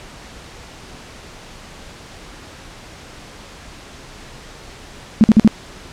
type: tone bursts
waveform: sine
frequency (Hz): 217.6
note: A3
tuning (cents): -19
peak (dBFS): -4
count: 4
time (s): 5.21-5.476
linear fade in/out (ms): 0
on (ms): 29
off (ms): 50
effects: pink hiss -38 dBFS RMS until 5.92 s + low-pass 7000 Hz 12 dB/octave